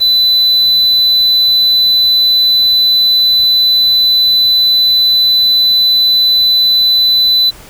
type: tone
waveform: triangle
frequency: 4000 Hz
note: B7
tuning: 21 cents sharp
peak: -5 dBFS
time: 0-7.51 s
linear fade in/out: 20 ms
effects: pink hiss -36 dBFS RMS until 7.69 s